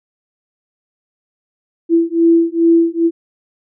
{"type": "beating tone pair", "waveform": "sine", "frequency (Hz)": [332.5, 334.9], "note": ["E4", "E4"], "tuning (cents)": [15, 27], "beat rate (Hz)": 2.4, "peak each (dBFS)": -12, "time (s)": [1.89, 3.11], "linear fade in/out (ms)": 50, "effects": []}